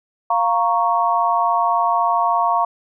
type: chord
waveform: sine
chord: Bb minor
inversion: second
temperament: equal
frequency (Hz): 698.5 / 932.3 / 1108.7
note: F5 / Bb5 / Db6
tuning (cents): 0 / 0 / 0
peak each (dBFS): -19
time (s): 0.3-2.65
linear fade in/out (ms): 5
effects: none